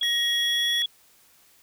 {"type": "tone with pitch glide", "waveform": "sine", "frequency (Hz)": [3328, 3361], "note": ["G#7", "G#7"], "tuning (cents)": [3, 20], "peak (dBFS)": -22, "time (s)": [0.01, 0.86], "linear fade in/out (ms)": 5, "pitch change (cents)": 17, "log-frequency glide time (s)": [0.38, 0.74]}
{"type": "tone", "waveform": "square", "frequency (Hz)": 1887, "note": "A#6", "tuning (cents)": 21, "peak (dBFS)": -29, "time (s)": [0.03, 0.82], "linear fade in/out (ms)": 0}
{"effects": ["white hiss -58 dBFS RMS until 1.62 s"]}